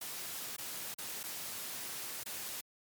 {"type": "noise with dropouts", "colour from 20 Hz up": "white", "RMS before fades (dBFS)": -42, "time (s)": [0.01, 2.61], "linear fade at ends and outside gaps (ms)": 5, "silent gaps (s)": [[0.565, 0.582], [0.942, 0.983], [1.232, 1.237], [2.235, 2.259]], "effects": ["high-pass 100 Hz 12 dB/octave", "MP3 96 kbps"]}